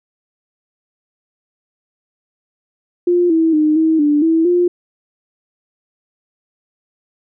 sine tone with pitch steps, 351.9 / 324.7 / 306.1 / 319.8 / 294.5 / 325.5 / 353 Hz, F4 / E4 / D#4 / D#4 / D4 / E4 / F4, +13 / -26 / -28 / +48 / +5 / -22 / +19 cents, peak -10 dBFS, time 3.07-4.68 s, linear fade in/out 5 ms, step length 230 ms, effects none

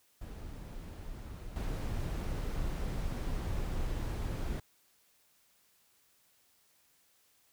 brown noise with level steps, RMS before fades -44 / -35 dBFS, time 0.21-4.6 s, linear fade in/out 5 ms, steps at 1.56 s, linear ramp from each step 2 ms, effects white hiss -69 dBFS RMS until 7.52 s

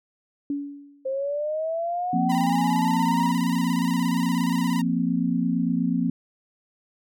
sine tone with exponential decay, 284.7 Hz, C#4, 46 cents sharp, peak -22 dBFS, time 0.5-1.15 s, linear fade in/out 2 ms, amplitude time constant 140 ms
sine linear sweep, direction up, 523.3 to 965 Hz, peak -24 dBFS, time 1.05-3.32 s, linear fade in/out 10 ms
sine chord, F suspended fourth, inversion none, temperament equal, 174.61 / 233.1 / 261.6 Hz, F3 / Bb3 / C4, 0 / 0 / 0 cents, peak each -25 dBFS, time 2.13-6.1 s, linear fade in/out 5 ms
sawtooth tone with vibrato, 965 Hz, B5, 40 cents flat, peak -27 dBFS, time 2.29-4.82 s, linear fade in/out 10 ms, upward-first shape square, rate 17 Hz, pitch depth 65 cents each way
effects none

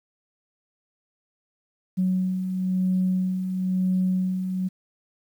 sine beating tone pair, 184.5 / 185.5 Hz, F#3 / F#3, -5 / +5 cents, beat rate 1 Hz, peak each -30 / -21 dBFS, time 1.97-4.69 s, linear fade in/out 20 ms, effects tanh soft clip ceiling -14 dBFS + 9-bit

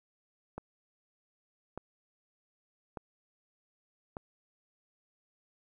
click train, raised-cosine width 1 ms, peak -25 dBFS, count 4, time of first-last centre 0.58-4.169 s, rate 0.836 Hz, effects 11-bit

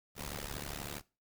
pink noise with amplitude modulation, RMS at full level -38 dBFS, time 0.15-1.02 s, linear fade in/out 50 ms, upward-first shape sine, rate 72.4 Hz, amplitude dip 100%, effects noise-tail reverb RT60 0.3 s tail -21 dB re dry

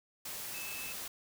sine tone in noise, 2613 Hz, E7, 16 cents flat, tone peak -44 dBFS, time 0.54-0.93 s, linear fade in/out 5 ms, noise white, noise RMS -42 dBFS, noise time 0.25-1.08 s, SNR -5 dB, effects none

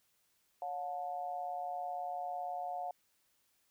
sine tone with amplitude modulation, 719 Hz, F#5, 50 cents flat, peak -33 dBFS, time 0.62-2.91 s, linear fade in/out 2 ms, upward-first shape sine, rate 158 Hz, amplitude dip 80%, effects white hiss -75 dBFS RMS until 3.7 s

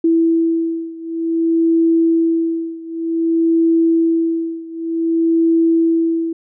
sine beating tone pair, 329.6 / 330.14 Hz, E4 / E4, 0 / +3 cents, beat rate 0.54 Hz, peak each -15 / -17 dBFS, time 0.04-6.33 s, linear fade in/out 5 ms, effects none

